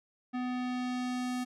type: tone with low-pass filter sweep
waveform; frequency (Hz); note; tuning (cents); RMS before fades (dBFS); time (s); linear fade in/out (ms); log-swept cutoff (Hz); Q
square; 250; B3; +21; -34; 0.33-1.45; 20; 2300 to 11000; 0.83
effects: none